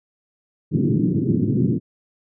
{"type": "band-pass noise", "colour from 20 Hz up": "pink", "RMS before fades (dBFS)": -19, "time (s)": [0.71, 1.8], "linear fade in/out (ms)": 50, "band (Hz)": [110, 360], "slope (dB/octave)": 48, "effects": []}